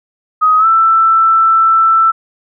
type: tone with pitch glide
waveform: sine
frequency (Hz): 1258 to 1329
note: D#6 to E6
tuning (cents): +19 to +14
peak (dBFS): -6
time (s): 0.41-2.12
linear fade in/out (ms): 20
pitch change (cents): +95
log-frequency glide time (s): 0.58-0.66
effects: none